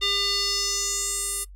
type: tone with band-pass filter sweep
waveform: square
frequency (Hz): 400.6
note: G4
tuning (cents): +38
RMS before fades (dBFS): -26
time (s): 0.01-1.45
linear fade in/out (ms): 20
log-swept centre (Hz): 3500 to 10000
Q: 3.9
effects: noise-tail reverb RT60 0.1 s tail -19 dB re dry + added 47 Hz sine -41 dBFS peak until 1.55 s